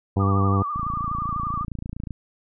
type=harmonic tone; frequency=98 Hz; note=G2; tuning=in tune; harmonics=1 / 2 / 3 / 4 / 5 / 7 / 8 / 9 / 10; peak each=-19 / -25 / -29 / -31 / -33 / -36 / -37 / -38 / -39 dBFS; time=0.16-0.63 s; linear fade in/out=10 ms
type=tone with vibrato; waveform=sine; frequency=1174.7 Hz; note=D6; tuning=in tune; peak=-25 dBFS; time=0.19-1.65 s; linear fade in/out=20 ms; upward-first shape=triangle; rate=12 Hz; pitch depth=85 cents each way
type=click train; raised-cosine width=5 ms; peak=-19 dBFS; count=39; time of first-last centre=0.76-2.108 s; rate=28.2 Hz
effects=none